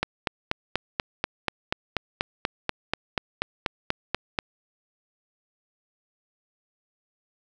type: click train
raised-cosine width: 0.3 ms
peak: -7 dBFS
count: 19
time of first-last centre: 0.03-4.388 s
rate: 4.13 Hz
effects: none